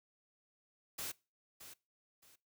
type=noise with echo; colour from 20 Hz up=white; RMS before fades=-42 dBFS; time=0.98-1.12 s; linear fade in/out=10 ms; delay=620 ms; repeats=2; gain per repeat=-11 dB; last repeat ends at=2.36 s; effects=noise-tail reverb RT60 0.3 s tail -23 dB re dry